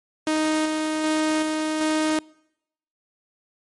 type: tone with tremolo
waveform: sawtooth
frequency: 311.1 Hz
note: D#4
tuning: in tune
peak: -16 dBFS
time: 0.27-2.19 s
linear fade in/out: 2 ms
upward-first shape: square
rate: 1.3 Hz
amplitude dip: 30%
effects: noise-tail reverb RT60 0.8 s tail -25 dB re dry + MP3 48 kbps